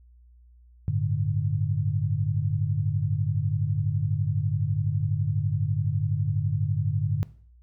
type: chord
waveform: sine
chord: G suspended second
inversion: none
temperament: equal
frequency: 98 / 110 / 146.83 Hz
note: G2 / A2 / D3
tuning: 0 / 0 / 0 cents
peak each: -27 dBFS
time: 0.88-7.23 s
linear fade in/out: 0 ms
effects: noise-tail reverb RT60 0.5 s tail -18 dB re dry + added 60 Hz sine -51 dBFS peak until 7.62 s